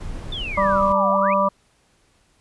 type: noise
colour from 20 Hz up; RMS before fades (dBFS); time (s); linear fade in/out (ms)
brown; -31; 0-0.93; 10
type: exponential two-way sweep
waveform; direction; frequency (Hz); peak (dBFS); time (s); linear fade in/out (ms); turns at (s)
sine; down then up; 3610 to 659.3 to 2606; -27; 0.32-1.34; 5; 1.11
type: harmonic tone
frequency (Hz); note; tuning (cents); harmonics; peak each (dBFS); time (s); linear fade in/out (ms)
196; G3; 0; 1 / 3 / 5 / 6; -25 / -20 / -21 / -20; 0.57-1.49; 10
effects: pink hiss -61 dBFS RMS until 2.4 s + resampled to 24000 Hz